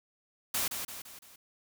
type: noise with echo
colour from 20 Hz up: white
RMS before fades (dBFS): -31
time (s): 0.54-0.68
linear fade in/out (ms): 5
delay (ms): 170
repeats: 4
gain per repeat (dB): -6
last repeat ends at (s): 1.36
effects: none